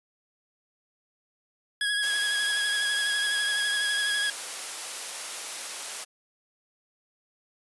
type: tone with vibrato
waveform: 25% pulse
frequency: 1661.2 Hz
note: G#6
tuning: in tune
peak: -21 dBFS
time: 1.81-4.3 s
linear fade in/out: 2 ms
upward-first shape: sine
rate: 12 Hz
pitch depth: 24 cents each way
type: high-pass noise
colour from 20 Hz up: white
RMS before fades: -35 dBFS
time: 2.02-6.05 s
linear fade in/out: 20 ms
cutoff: 470 Hz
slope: 12 dB/octave
effects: resampled to 24000 Hz